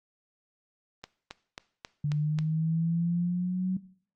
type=click train; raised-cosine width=0.2 ms; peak=-21 dBFS; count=6; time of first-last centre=1.04-2.388 s; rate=3.71 Hz
type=linear sweep; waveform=sine; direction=up; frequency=146.3 to 187.7 Hz; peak=-25 dBFS; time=2.04-3.77 s; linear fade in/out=5 ms
effects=noise-tail reverb RT60 0.5 s tail -18 dB re dry + Opus 32 kbps